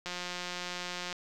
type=click train; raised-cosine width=0.2 ms; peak=-20 dBFS; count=191; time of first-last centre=0.06-1.127 s; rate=178 Hz; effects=none